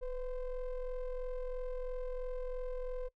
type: ring-modulated tone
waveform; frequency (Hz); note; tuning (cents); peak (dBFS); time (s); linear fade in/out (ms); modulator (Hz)
triangle; 261.5; C4; -1; -31; 0.01-3.09; 20; 240
effects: noise-tail reverb RT60 0.1 s tail -22 dB re dry